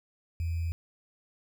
sine tone with sample-and-hold, 83.4 Hz, E2, 21 cents sharp, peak -28 dBFS, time 0.4-0.72 s, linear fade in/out 0 ms, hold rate 2450 Hz, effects none

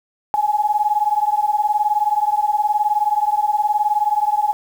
sine beating tone pair, 830.6 / 849.6 Hz, G#5 / G#5, 0 / +39 cents, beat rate 19 Hz, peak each -18 dBFS, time 0.34-4.53 s, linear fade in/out 0 ms, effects 7-bit

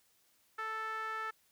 sawtooth tone with band-pass filter, 440 Hz, A4, in tune, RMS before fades -39 dBFS, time 0.58-1.31 s, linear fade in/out 10 ms, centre 1500 Hz, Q 7.2, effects white hiss -71 dBFS RMS until 1.51 s

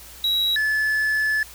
triangle tone pair in turn, 3869 / 1729.4 Hz, B7 / A6, -36 / -30 cents, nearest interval octave + major second, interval 1394 cents, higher first, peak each -17 dBFS, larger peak neither, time 0.24-0.56 / 0.56-1.43 s, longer second, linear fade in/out 2 ms, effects added 60 Hz sine -47 dBFS peak until 1.54 s + white hiss -43 dBFS RMS until 1.54 s

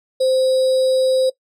sine tone with sample-and-hold, 520 Hz, C5, 11 cents flat, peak -13 dBFS, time 0.2-1.3 s, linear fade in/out 10 ms, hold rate 4410 Hz, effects noise-tail reverb RT60 0.1 s tail -19 dB re dry + low-pass 8000 Hz 12 dB/octave

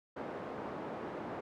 pink band-pass noise, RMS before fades -42 dBFS, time 0.16-1.41 s, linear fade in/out 10 ms, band 250 to 1000 Hz, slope 12 dB/octave, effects none

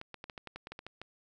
clicks, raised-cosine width 0.3 ms, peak -27 dBFS, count 12, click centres 0.014 / 0.143 / 0.241 / 0.298 / 0.378 / 0.473 / 0.56 / 0.671 / 0.72 / 0.791 / 0.866 / 1.016 s, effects none

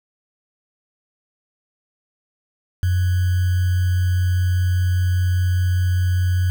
sine tone with sample-and-hold, 90.5 Hz, F#2, 38 cents flat, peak -15 dBFS, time 2.83-6.5 s, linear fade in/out 0 ms, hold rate 1575 Hz, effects none

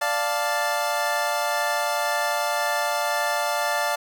25% pulse chord, D minor, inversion none, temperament equal, 587.3 / 698.5 / 880 Hz, D5 / F5 / A5, 0 / 0 / 0 cents, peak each -23 dBFS, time 0.01-3.96 s, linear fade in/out 10 ms, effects none

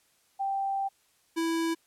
sine / square tone pair in turn, 784 / 329.6 Hz, G5 / E4, 0 / 0 cents, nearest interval octave + minor third, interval 1500 cents, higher first, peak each -27 dBFS, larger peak neither, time 0.39-0.89 / 1.36-1.75 s, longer first, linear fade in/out 20 ms, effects white hiss -67 dBFS RMS until 1.86 s + low-pass 12000 Hz 12 dB/octave

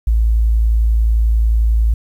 sine tone, 55.6 Hz, A1, 19 cents sharp, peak -10 dBFS, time 0.07-1.94 s, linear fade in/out 5 ms, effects 8-bit

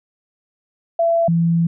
sine tone pair in turn, 671 / 167.75 Hz, E5 / E3, +31 / +31 cents, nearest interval 2 octaves, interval 2400 cents, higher first, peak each -13 dBFS, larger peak neither, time 0.99-1.28 / 1.28-1.67 s, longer second, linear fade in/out 5 ms, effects none

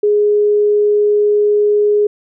sine tone, 416 Hz, G#4, 3 cents sharp, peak -9 dBFS, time 0.03-2.07 s, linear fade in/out 5 ms, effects none

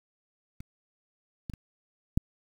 clicks, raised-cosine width 5 ms, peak -30 / -24 / -29 / -11 dBFS, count 4, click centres 0.605 / 1.498 / 1.537 / 2.175 s, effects 8-bit

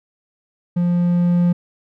triangle tone with level ramp, 175 Hz, F3, 4 cents sharp, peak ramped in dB -13 to -10 dBFS, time 0.76-1.53 s, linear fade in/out 10 ms, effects none

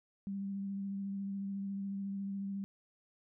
sine tone with vibrato, 197.2 Hz, G3, 11 cents sharp, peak -36 dBFS, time 0.27-2.64 s, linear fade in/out 0 ms, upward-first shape sine, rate 14 Hz, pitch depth 16 cents each way, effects none

